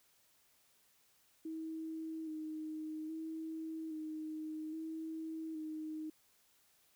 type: tone with vibrato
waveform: sine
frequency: 315.9 Hz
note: D#4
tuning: 26 cents sharp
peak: -40 dBFS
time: 1.45-6.1 s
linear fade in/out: 5 ms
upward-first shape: square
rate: 0.61 Hz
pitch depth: 24 cents each way
effects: white hiss -71 dBFS RMS until 6.95 s